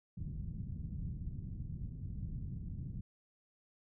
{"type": "low-pass noise", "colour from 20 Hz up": "white", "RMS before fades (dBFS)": -42, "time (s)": [0.17, 3.01], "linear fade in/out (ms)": 5, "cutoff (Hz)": 160, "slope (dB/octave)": 24, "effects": []}